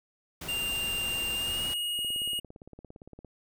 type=noise; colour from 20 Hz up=pink; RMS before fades=-40 dBFS; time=0.41-1.74 s; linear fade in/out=5 ms
type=tone with pitch glide; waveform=square; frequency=2794 to 2876 Hz; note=F7 to F#7; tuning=0 to -50 cents; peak=-30 dBFS; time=0.48-2.4 s; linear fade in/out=10 ms; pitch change=+50 cents; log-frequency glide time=1.33-1.68 s
type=click train; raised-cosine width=2 ms; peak=-33 dBFS; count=23; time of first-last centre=1.99-3.247 s; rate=17.5 Hz
effects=none